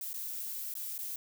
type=noise with dropouts; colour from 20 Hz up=violet; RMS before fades=-39 dBFS; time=0.01-1.16 s; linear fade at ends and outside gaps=2 ms; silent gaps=0.132-0.14 / 0.74-0.752 / 0.98-0.988 s; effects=none